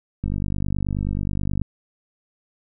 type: click train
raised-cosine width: 5 ms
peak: -13 dBFS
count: 69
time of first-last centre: 0.24-1.617 s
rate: 49.4 Hz
effects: none